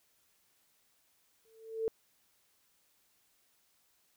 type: tone with exponential growth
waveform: sine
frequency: 446.6 Hz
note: A4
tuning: 26 cents sharp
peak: -27 dBFS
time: 1.45-1.88 s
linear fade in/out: 0 ms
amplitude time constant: 92 ms
effects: white hiss -72 dBFS RMS until 4.16 s